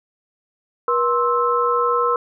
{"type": "tone cluster", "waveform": "sine", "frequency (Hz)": [481.4, 1052, 1311], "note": ["B4", "C6", "E6"], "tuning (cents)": [-44, 9, -10], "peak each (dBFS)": -20, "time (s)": [0.88, 2.16], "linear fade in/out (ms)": 2, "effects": []}